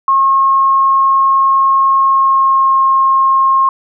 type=tone with pitch glide; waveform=sine; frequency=1081 to 1072.3 Hz; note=C#6 to C6; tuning=-44 to +42 cents; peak=-7 dBFS; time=0.08-3.69 s; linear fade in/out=2 ms; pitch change=-14 cents; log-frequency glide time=2.02-2.81 s; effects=none